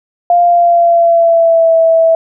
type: tone with pitch glide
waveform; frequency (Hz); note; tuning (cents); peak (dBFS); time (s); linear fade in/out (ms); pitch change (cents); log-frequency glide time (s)
sine; 698.5 to 655.5; F5 to E5; 0 to -10; -5; 0.3-2.15; 2; -110; 0.42-1.75
effects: none